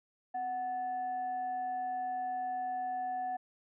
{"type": "tone with frequency modulation", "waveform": "sine", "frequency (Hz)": 742, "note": "F#5", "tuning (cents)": 5, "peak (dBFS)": -33, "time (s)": [0.34, 3.37], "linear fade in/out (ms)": 10, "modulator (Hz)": 1000, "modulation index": 0.22, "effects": []}